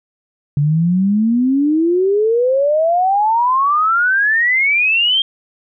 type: exponential sweep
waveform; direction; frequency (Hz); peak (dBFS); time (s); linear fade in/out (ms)
sine; up; 141.1 to 3221; -11; 0.57-5.22; 2
effects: none